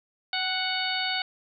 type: harmonic tone with a mistuned harmonic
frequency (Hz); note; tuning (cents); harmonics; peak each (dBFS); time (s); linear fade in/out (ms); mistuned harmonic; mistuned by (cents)
740; F#5; 0; 1 / 2 / 3 / 4 / 5 / 6; -33 / -33 / -33 / -33 / -33 / -33; 0.33-1.22; 2; 1; +31
effects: none